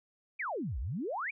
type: exponential two-way sweep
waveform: sine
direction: down then up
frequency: 2503 to 51.91 to 2503 Hz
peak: -33 dBFS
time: 0.39-1.31 s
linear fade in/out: 10 ms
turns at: 0.79 s
effects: none